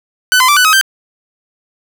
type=tone with pitch steps; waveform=sawtooth; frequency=1502 / 1024 / 1169 / 1492 / 1271 / 1564 Hz; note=F#6 / C6 / D6 / F#6 / D#6 / G6; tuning=+26 / -38 / -8 / +14 / +36 / -4 cents; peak=-3 dBFS; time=0.32-0.812 s; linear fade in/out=0 ms; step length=82 ms; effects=none